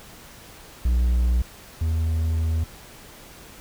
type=tone pair in turn; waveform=triangle; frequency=60.5 / 80.76 Hz; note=B1 / E2; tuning=-35 / -35 cents; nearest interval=perfect fourth; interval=500 cents; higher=second; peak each=-15 / -18 dBFS; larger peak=first; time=0.85-1.42 / 1.81-2.64 s; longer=second; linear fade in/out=5 ms; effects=pink hiss -45 dBFS RMS until 3.6 s